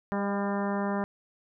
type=harmonic tone with a mistuned harmonic; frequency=200 Hz; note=G3; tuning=35 cents sharp; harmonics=1 / 2 / 3 / 4 / 5 / 6 / 7 / 8 / 9; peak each=-29 / -35 / -35 / -37 / -37 / -41 / -43 / -44 / -44 dBFS; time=0.12-1.04 s; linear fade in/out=0 ms; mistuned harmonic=3; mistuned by=+20 cents; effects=none